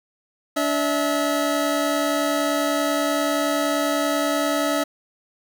25% pulse tone pair together, 288.8 / 648 Hz, D4 / E5, -29 / -30 cents, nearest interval octave + major second, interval 1399 cents, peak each -19 dBFS, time 0.56-4.84 s, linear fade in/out 10 ms, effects none

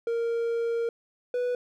triangle tone pair in turn, 464.7 / 492.3 Hz, A#4 / B4, -5 / -6 cents, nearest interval minor second, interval 99 cents, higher second, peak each -23 dBFS, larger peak neither, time 0.07-0.89 / 1.34-1.55 s, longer first, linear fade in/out 2 ms, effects none

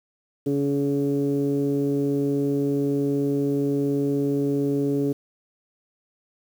15% pulse tone with low-pass filter, 141.2 Hz, C#3, 32 cents sharp, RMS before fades -23 dBFS, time 0.46-5.13 s, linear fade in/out 10 ms, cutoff 360 Hz, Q 5.7, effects 8-bit

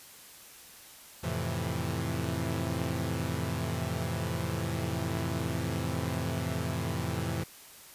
sawtooth chord, F major seventh, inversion none, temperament equal, 87.31 / 110 / 130.81 / 164.81 Hz, F2 / A2 / C3 / E3, 0 / 0 / 0 / 0 cents, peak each -32 dBFS, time 1.23-7.44 s, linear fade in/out 10 ms, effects white hiss -51 dBFS RMS until 7.94 s + resampled to 32000 Hz

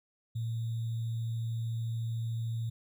sine tone with sample-and-hold, 114.2 Hz, A#2, 35 cents flat, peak -31 dBFS, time 0.35-2.7 s, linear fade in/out 10 ms, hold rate 3675 Hz, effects none

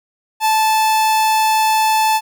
45% pulse tone, 874 Hz, A5, 12 cents flat, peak -12 dBFS, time 0.4-2.21 s, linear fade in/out 50 ms, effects none

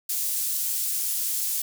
pink high-pass noise, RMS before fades -27 dBFS, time 0.09-1.62 s, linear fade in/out 5 ms, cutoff 9000 Hz, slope 12 dB/octave, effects none

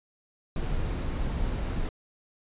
brown noise, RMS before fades -29 dBFS, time 0.56-1.89 s, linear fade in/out 2 ms, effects resampled to 8000 Hz

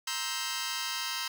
10% pulse chord, C dominant seventh, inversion third, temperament just, 941.9 / 1046.5 / 1308.1 / 1569.8 Hz, Bb5 / C6 / E6 / G6, +18 / 0 / -14 / +2 cents, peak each -30 dBFS, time 0.07-1.28 s, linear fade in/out 5 ms, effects none

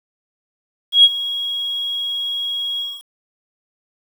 sine tone with ADSR envelope, 3306 Hz, G#7, 9 cents flat, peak -3 dBFS, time 0.92-3.03 s, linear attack 120 ms, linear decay 43 ms, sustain -17 dB, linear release 240 ms, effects tanh soft clip ceiling 0 dBFS + 7-bit

